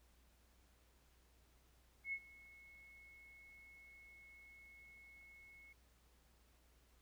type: tone with ADSR envelope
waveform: sine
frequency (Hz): 2186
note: C#7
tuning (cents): -25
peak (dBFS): -38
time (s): 2.04-5.73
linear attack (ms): 87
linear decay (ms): 62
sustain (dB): -21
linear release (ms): 6
effects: added 60 Hz sine -70 dBFS peak until 7.01 s + pink hiss -74 dBFS RMS until 7.01 s